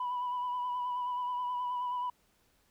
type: tone with vibrato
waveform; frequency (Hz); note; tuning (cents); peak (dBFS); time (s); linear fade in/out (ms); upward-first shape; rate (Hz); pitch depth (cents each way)
sine; 987.8; B5; 0; -30; 0-2.1; 5; sine; 9.4; 26
effects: tanh soft clip ceiling -29 dBFS + pink hiss -70 dBFS RMS until 2.7 s